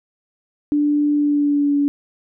sine tone with pitch glide, 293.7 to 286 Hz, D4 to D4, 0 to -46 cents, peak -14 dBFS, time 0.72-1.88 s, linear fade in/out 0 ms, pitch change -46 cents, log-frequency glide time 1.13-1.77 s, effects none

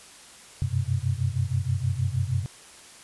sine tone cluster, 91.6 / 97.9 / 124.9 / 131.3 Hz, F#2 / G2 / B2 / C3, -17 / -2 / +20 / +6 cents, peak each -29 dBFS, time 0.62-2.46 s, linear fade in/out 0 ms, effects white hiss -48 dBFS RMS until 3.03 s + resampled to 24000 Hz

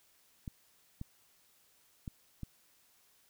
clicks, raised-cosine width 5 ms, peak -28 dBFS, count 4, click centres 0.478 / 1.014 / 2.078 / 2.433 s, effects white hiss -68 dBFS RMS until 3.29 s

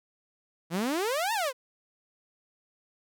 sawtooth exponential two-way sweep, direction up then down, 158.1 to 937 to 485.6 Hz, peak -23 dBFS, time 0.7-1.53 s, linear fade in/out 50 ms, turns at 1.33 s, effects none

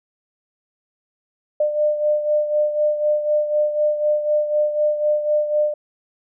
sine beating tone pair, 599 / 603 Hz, D5 / D5, +34 / +46 cents, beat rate 4 Hz, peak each -17 / -24 dBFS, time 1.6-5.74 s, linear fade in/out 5 ms, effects none

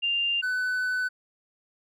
sine / triangle tone pair in turn, 2794 / 1502 Hz, F7 / F#6, 0 / +26 cents, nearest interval major seventh, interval 1074 cents, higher first, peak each -23 dBFS, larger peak neither, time 0.02-0.42 / 0.42-1.09 s, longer second, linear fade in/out 20 ms, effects none

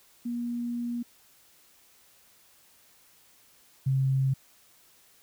sine tone pair in turn, 238.8 / 133.76 Hz, A#3 / C3, +42 / +39 cents, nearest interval minor seventh, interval 1003 cents, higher first, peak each -29 / -22 dBFS, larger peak second, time 0.25-1.03 / 3.86-4.34 s, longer first, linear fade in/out 10 ms, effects white hiss -60 dBFS RMS until 5.22 s

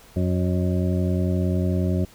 harmonic tone with a mistuned harmonic, 91.1 Hz, F#2, 26 cents flat, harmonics 1 / 2 / 3 / 4 / 6 / 7, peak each -22 / -24 / -30 / -30 / -35 / -34 dBFS, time 0.16-2.05 s, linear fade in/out 5 ms, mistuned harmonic 7, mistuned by -38 cents, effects pink hiss -50 dBFS RMS until 2.14 s

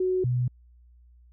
sine tone pair in turn, 370 / 123.97 Hz, F#4 / B2, 0 / +7 cents, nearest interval octave + perfect fifth, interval 1893 cents, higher first, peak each -22 dBFS, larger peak neither, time 0-0.24 / 0.24-0.48 s, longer neither, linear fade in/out 5 ms, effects added 60 Hz sine -52 dBFS peak until 1.32 s

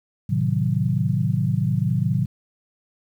sine chord, A diminished seventh, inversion none, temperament equal, 110 / 130.81 / 155.56 / 185 Hz, A2 / C3 / Eb3 / Gb3, 0 / 0 / 0 / 0 cents, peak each -24 / -23 / -24 / -25 dBFS, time 0.29-2.26 s, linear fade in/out 10 ms, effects 9-bit

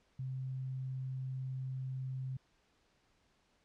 sine tone, 130.81 Hz, C3, in tune, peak -37 dBFS, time 0.19-2.37 s, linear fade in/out 5 ms, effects pink hiss -73 dBFS RMS until 3.64 s + low-pass 6000 Hz 12 dB/octave

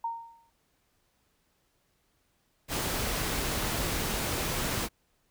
sine tone with exponential decay, 923 Hz, A#5, 17 cents flat, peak -27 dBFS, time 0.04-0.5 s, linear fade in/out 5 ms, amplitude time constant 100 ms
pink noise, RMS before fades -31 dBFS, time 2.68-4.89 s, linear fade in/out 50 ms
effects pink hiss -72 dBFS RMS until 5.3 s

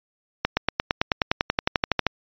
accelerating click train, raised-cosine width 0.3 ms, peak -3 dBFS, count 18, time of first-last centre 0.45-2.067 s, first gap 120 ms, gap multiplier 0.97, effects resampled to 11025 Hz

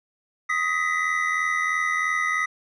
triangle tone cluster, 1254 / 1937 / 2020 Hz, D#6 / B6 / B6, +13 / -34 / +39 cents, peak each -24 / -25 / -24 dBFS, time 0.49-2.46 s, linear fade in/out 10 ms, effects resampled to 22050 Hz

